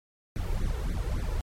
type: noise with flanger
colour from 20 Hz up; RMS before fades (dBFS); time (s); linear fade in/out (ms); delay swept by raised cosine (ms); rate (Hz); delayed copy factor
brown; -29; 0.36-1.41; 0; 0.48 to 2.28; 3.6; +0.95
effects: MP3 64 kbps